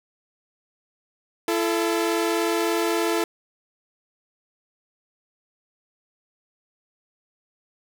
sawtooth tone pair together, 337.4 / 437.6 Hz, E4 / A4, +40 / -9 cents, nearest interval perfect fourth, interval 451 cents, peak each -19 / -21 dBFS, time 1.48-3.24 s, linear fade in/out 2 ms, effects none

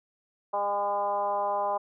sine tone with frequency modulation, 811 Hz, G#5, 41 cents flat, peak -25 dBFS, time 0.53-1.78 s, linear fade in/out 10 ms, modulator 203 Hz, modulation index 1.3, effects none

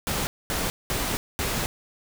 pink noise bursts at uneven times, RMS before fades -27 dBFS, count 4, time 0.07-0.27 / 0.5-0.7 / 0.9-1.17 / 1.39-1.66 s, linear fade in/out 0 ms, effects none

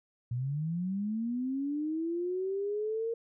sine linear sweep, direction up, 116.54 to 464.1 Hz, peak -30 dBFS, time 0.31-3.14 s, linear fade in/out 5 ms, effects none

